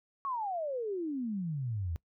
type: exponential sweep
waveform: sine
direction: down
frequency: 1131 to 78 Hz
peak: -32 dBFS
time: 0.25-1.96 s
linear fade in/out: 0 ms
effects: noise-tail reverb RT60 0.1 s tail -22 dB re dry